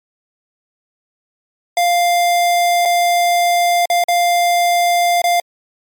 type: tone with dropouts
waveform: square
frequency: 698.5 Hz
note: F5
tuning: in tune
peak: -12 dBFS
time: 1.77-5.4 s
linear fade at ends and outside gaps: 2 ms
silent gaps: 2.853-2.856 / 3.856-3.9 / 4.039-4.084 / 5.218-5.24 s
effects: MP3 96 kbps